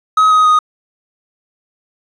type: tone with pitch steps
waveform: triangle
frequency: 1271 / 1257.1 / 1243.4 Hz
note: D#6 / D#6 / D#6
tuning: +36 / +17 / -2 cents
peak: -5 dBFS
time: 0.17-0.59 s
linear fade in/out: 5 ms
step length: 140 ms
effects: resampled to 22050 Hz + 7-bit